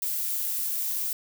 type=noise; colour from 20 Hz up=violet; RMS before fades=-29 dBFS; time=0.02-1.13 s; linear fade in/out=2 ms; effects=none